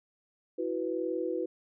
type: chord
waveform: sine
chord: E suspended second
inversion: none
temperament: just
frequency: 329.6 / 370.8 / 494.4 Hz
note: E4 / F#4 / B4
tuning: 0 / +4 / +2 cents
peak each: -34 dBFS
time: 0.58-1.46 s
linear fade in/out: 10 ms
effects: none